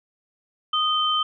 sine tone pair together, 1239 / 3097 Hz, D#6 / G7, -8 / -22 cents, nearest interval octave + major third, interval 1586 cents, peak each -22 dBFS, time 0.73-1.23 s, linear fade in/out 5 ms, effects none

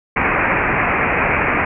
white low-pass noise, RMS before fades -17 dBFS, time 0.16-1.65 s, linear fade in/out 5 ms, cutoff 2500 Hz, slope 96 dB/octave, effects none

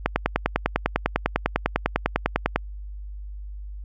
click train, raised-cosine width 0.5 ms, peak -4 dBFS, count 26, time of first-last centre 0.06-2.56 s, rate 10 Hz, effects added 50 Hz sine -33 dBFS peak until 3.84 s

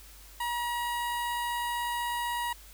sawtooth tone with notch filter, 956 Hz, A#5, 43 cents sharp, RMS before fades -32 dBFS, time 0.4-2.53 s, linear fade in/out 5 ms, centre 5600 Hz, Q 1.4, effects added 50 Hz sine -51 dBFS peak until 2.73 s + white hiss -53 dBFS RMS until 2.73 s

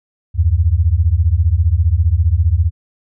sine beating tone pair, 76 / 91 Hz, D#2 / F#2, -40 / -28 cents, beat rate 15 Hz, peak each -13 dBFS, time 0.34-2.71 s, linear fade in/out 50 ms, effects none

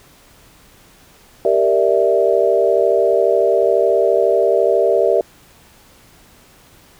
sine chord, E half-diminished seventh, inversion first, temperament equal, 392 / 466.2 / 587.3 / 659.3 Hz, G4 / Bb4 / D5 / E5, 0 / 0 / 0 / 0 cents, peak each -17 dBFS, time 1.45-5.21 s, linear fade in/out 2 ms, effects pink hiss -48 dBFS RMS until 6.99 s

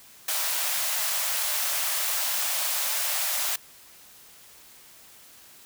white high-pass noise, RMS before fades -27 dBFS, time 0.28-3.56 s, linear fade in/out 5 ms, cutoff 550 Hz, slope 96 dB/octave, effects white hiss -51 dBFS RMS until 5.65 s

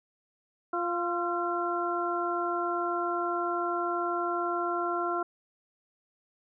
harmonic tone with a mistuned harmonic, 348.5 Hz, F4, 4 cents flat, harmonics 1 / 2 / 3 / 4, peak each -32 / -33 / -35 / -32 dBFS, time 0.73-5.23 s, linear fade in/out 5 ms, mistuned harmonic 4, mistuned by -38 cents, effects none

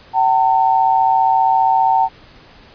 sine tone pair together, 765 / 900 Hz, G5 / A5, -42 / +39 cents, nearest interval minor third, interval 281 cents, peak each -14 / -13 dBFS, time 0.13-2.09 s, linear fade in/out 50 ms, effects pink hiss -44 dBFS RMS until 2.74 s + resampled to 11025 Hz

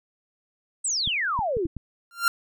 sine exponential sweep, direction down, 8560 to 306.5 Hz, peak -23 dBFS, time 0.84-1.67 s, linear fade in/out 10 ms
clicks, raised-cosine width 5 ms, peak -21 dBFS, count 5, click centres 1.075 / 1.391 / 1.569 / 1.655 / 1.767 s
45% pulse tone with exponential growth, 1386 Hz, F6, 14 cents flat, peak -15 dBFS, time 2.11-2.28 s, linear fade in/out 1 ms, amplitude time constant 36 ms
effects none

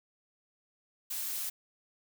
blue noise, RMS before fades -36 dBFS, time 1.1-1.5 s, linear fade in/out 10 ms, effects none

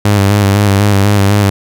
sawtooth tone with vibrato, 100.8 Hz, G2, 49 cents sharp, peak -3 dBFS, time 0.05-1.5 s, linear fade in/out 5 ms, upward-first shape square, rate 4 Hz, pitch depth 37 cents each way, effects none

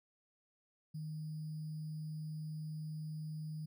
sine tone with sample-and-hold, 155 Hz, D#3, 6 cents flat, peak -40 dBFS, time 0.94-3.66 s, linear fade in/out 10 ms, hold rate 4900 Hz, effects none

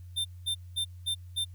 square tone bursts, 3590 Hz, A7, 34 cents sharp, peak -28 dBFS, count 5, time 0.16-1.45 s, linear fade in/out 20 ms, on 90 ms, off 210 ms, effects added 89 Hz sine -43 dBFS peak until 1.54 s + white hiss -69 dBFS RMS until 1.54 s

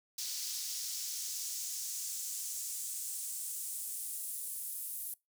pink noise with high-pass filter sweep, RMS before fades -40 dBFS, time 0.18-5.14 s, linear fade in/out 5 ms, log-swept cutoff 5000 to 11000 Hz, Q 1.8, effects noise-tail reverb RT60 0.2 s tail -23 dB re dry

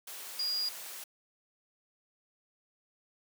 sine tone in noise, 4849 Hz, D#8, 45 cents flat, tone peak -30 dBFS, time 0.39-0.69 s, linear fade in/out 5 ms, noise white, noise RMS -44 dBFS, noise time 0.07-1.04 s, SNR +11 dB, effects high-pass 400 Hz 12 dB/octave

